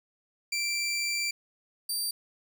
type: tone pair in turn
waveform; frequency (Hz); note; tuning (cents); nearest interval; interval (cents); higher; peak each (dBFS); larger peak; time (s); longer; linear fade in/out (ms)
20% pulse; 2349 / 4668; D7 / D8; 0 / -11; octave; 1189; second; -23; neither; 0.52-1.31 / 1.89-2.11; first; 5
effects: none